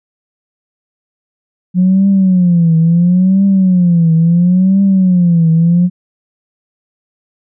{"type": "tone with vibrato", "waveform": "sine", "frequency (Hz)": 178.8, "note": "F3", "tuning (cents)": 41, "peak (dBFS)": -5, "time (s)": [1.74, 5.9], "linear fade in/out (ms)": 50, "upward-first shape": "triangle", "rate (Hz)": 0.73, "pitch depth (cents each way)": 180, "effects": ["tanh soft clip ceiling -2 dBFS"]}